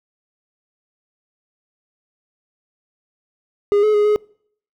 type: tone with pitch steps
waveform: triangle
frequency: 408.7 / 426.3 / 416.2 / 420.9 Hz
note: G#4 / G#4 / G#4 / G#4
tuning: -28 / +45 / +4 / +23 cents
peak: -10 dBFS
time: 3.72-4.16 s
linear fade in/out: 0 ms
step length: 110 ms
effects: noise-tail reverb RT60 0.6 s tail -25 dB re dry